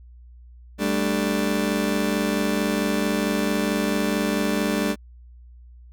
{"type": "chord", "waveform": "30% pulse", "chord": "G suspended second", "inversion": "none", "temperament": "just", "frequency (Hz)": [196, 220.5, 294], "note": ["G3", "A3", "D4"], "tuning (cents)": [0, 4, 2], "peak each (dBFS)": -23, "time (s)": [0.78, 4.96], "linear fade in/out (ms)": 50, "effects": ["added 60 Hz sine -43 dBFS peak until 5.92 s"]}